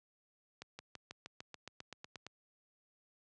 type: accelerating click train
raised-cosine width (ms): 0.2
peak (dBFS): -29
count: 13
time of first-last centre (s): 0.62-2.266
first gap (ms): 170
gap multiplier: 0.96
effects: high-pass 80 Hz 12 dB/octave + resampled to 22050 Hz